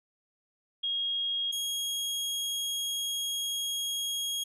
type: tone pair in turn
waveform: sine / sawtooth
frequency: 3269 / 3283 Hz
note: G#7 / G#7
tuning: -28 / -21 cents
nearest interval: unison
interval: 7 cents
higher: second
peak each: -28 / -27 dBFS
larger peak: second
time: 0.83-1.52 / 1.52-4.44 s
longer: second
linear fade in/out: 10 ms
effects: resampled to 32000 Hz